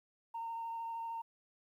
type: tone with vibrato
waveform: sine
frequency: 917 Hz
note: A#5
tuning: 29 cents flat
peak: -37 dBFS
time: 0.34-1.22 s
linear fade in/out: 10 ms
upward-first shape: sine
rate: 13 Hz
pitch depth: 11 cents each way
effects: tanh soft clip ceiling -35 dBFS + 12-bit